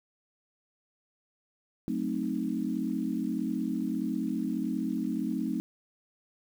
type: chord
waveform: sine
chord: F# diminished seventh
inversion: none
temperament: equal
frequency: 185 / 220 / 261.6 / 311.1 Hz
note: F#3 / A3 / C4 / Eb4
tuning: 0 / 0 / 0 / 0 cents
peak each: -36 / -33 / -33 / -34 dBFS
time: 1.88-5.6 s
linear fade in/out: 0 ms
effects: 9-bit